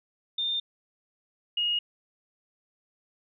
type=tone pair in turn; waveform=sine; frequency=3616 / 2870 Hz; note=A7 / F7; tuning=+47 / +47 cents; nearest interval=major third; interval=400 cents; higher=first; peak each=-26 / -24 dBFS; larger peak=second; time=0.38-0.6 / 1.57-1.79 s; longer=neither; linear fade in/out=5 ms; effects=none